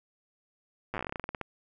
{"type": "slowing click train", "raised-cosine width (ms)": 0.5, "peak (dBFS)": -19, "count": 18, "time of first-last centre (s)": [0.94, 1.413], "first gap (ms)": 8, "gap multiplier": 1.14, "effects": []}